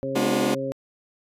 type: harmonic tone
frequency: 134.9 Hz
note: C#3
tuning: 47 cents flat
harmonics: 1 / 2 / 3 / 4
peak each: -35 / -31 / -34 / -28 dBFS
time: 0.03-0.72 s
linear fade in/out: 0 ms
type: chord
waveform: sawtooth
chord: G# diminished seventh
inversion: none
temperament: just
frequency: 207.7 / 249.2 / 299 / 358.8 Hz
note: G#3 / B3 / D4 / F4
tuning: 0 / +16 / +31 / +47 cents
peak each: -23 dBFS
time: 0.15-0.55 s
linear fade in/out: 10 ms
effects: resampled to 32000 Hz